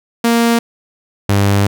sawtooth tone pair in turn, 233.1 / 100.12 Hz, A#3 / G2, 0 / +37 cents, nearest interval octave + minor third, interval 1463 cents, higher first, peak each -6 dBFS, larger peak neither, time 0.24-0.59 / 1.29-1.67 s, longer second, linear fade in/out 5 ms, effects none

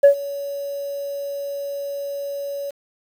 sine tone with ADSR envelope, 564 Hz, C#5, 30 cents sharp, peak -3 dBFS, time 0.03-2.71 s, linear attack 13 ms, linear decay 100 ms, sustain -22 dB, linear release 13 ms, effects tanh soft clip ceiling -5 dBFS + 7-bit

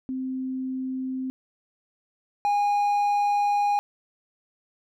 sine / triangle tone pair in turn, 260.2 / 819.2 Hz, C4 / G#5, -9 / -24 cents, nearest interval octave + minor sixth, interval 1985 cents, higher second, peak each -27 / -18 dBFS, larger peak second, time 0.09-1.3 / 2.45-3.79 s, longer second, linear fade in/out 0 ms, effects none

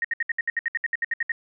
sine tone bursts, 1863 Hz, A#6, 2 cents flat, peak -21 dBFS, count 15, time 0.02-1.319 s, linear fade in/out 2 ms, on 25 ms, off 66 ms, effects none

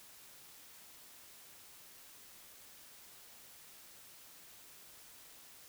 silence, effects white hiss -57 dBFS RMS until 5.68 s

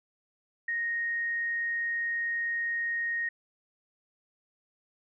sine tone, 1864.7 Hz, A#6, in tune, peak -28 dBFS, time 0.68-3.29 s, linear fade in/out 5 ms, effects none

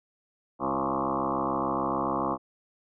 sine tone with frequency modulation, 690 Hz, F5, 21 cents flat, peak -25 dBFS, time 0.59-2.38 s, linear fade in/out 50 ms, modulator 66.9 Hz, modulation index 7.3, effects none

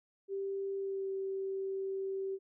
sine tone with pitch glide, 392 to 386.6 Hz, G4 to G4, 0 to -24 cents, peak -34 dBFS, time 0.28-2.39 s, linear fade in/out 50 ms, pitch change -24 cents, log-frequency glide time 0.77-1.1 s, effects none

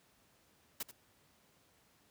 white noise with echo, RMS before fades -39 dBFS, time 0.8-0.83 s, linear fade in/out 5 ms, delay 84 ms, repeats 1, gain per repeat -13 dB, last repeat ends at 0.914 s, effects pink hiss -69 dBFS RMS until 2.1 s + high-pass 80 Hz 12 dB/octave

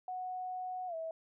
sine tone with pitch glide, 737 to 649.1 Hz, F#5 to E5, -7 to -27 cents, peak -37 dBFS, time 0.08-1.11 s, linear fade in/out 2 ms, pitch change -220 cents, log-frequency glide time 0.87-0.95 s, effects none

